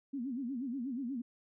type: tone with vibrato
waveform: sine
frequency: 255.4 Hz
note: C4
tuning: 42 cents flat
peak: -35 dBFS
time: 0.13-1.22 s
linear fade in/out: 10 ms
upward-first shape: sine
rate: 8.3 Hz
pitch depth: 180 cents each way
effects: none